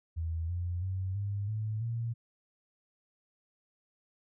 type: tone with pitch steps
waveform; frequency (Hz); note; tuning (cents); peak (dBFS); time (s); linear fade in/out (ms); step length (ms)
sine; 82 / 87.89 / 94.19 / 100.95 / 108.2 / 115.97; E2 / F2 / F#2 / G#2 / A2 / A#2; -9 / +12 / +31 / -49 / -29 / -9; -31; 0.16-2.14; 20; 330
effects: none